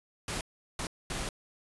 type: noise bursts at uneven times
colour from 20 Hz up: pink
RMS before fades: -35 dBFS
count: 3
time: 0.28-0.41 / 0.79-0.87 / 1.1-1.29 s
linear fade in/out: 2 ms
effects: resampled to 24000 Hz

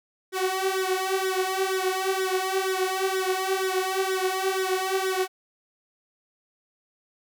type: tone with flanger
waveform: sawtooth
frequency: 378.1 Hz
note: F#4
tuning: 38 cents sharp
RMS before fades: -26 dBFS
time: 0.32-5.28 s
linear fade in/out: 50 ms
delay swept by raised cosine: 0.54 to 4.34 ms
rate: 2.1 Hz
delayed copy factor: +0.85
effects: none

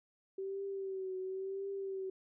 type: tone with vibrato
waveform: sine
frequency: 384 Hz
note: G4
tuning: 36 cents flat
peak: -37 dBFS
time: 0.38-2.1 s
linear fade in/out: 5 ms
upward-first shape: triangle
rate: 0.95 Hz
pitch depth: 53 cents each way
effects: none

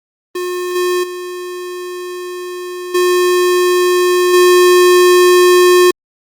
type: tone with level steps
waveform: square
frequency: 359.3 Hz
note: F4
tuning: 49 cents sharp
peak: -18 / -13 / -23 / -10 / -6 dBFS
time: 0.35-5.91 s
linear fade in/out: 5 ms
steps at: 0.75 / 1.03 / 2.94 / 4.33 s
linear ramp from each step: 10 ms
effects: Opus 32 kbps

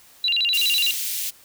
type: tone with vibrato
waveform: sine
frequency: 3322 Hz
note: G#7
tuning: in tune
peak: -18 dBFS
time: 0.24-0.91 s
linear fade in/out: 2 ms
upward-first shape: square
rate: 12 Hz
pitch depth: 300 cents each way
type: high-pass noise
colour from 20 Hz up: white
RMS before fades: -27 dBFS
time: 0.53-1.31 s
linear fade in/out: 20 ms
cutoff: 2500 Hz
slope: 24 dB/octave
effects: white hiss -51 dBFS RMS until 1.44 s

